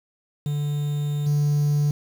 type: tone with level steps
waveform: triangle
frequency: 146.4 Hz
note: D3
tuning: 5 cents flat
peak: -20 / -15 dBFS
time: 0.46-1.91 s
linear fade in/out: 2 ms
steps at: 1.26 s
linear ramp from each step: 10 ms
effects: tanh soft clip ceiling -12 dBFS + 7-bit